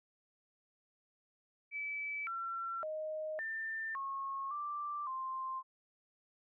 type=tone with pitch steps; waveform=sine; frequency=2303 / 1355 / 622 / 1789 / 1090 / 1176 / 1049 Hz; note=D7 / E6 / D#5 / A6 / C#6 / D6 / C6; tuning=-34 / +47 / -1 / +28 / -29 / +2 / +4 cents; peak=-37 dBFS; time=1.71-5.63 s; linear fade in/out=50 ms; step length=560 ms; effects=none